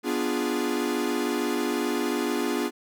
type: chord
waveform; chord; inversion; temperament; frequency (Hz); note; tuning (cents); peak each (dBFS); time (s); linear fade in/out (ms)
45% pulse; B diminished seventh; none; equal; 246.9 / 293.7 / 349.2 / 415.3; B3 / D4 / F4 / Ab4; 0 / 0 / 0 / 0; -30 / -30 / -30 / -31; 0.03-2.71; 50
effects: none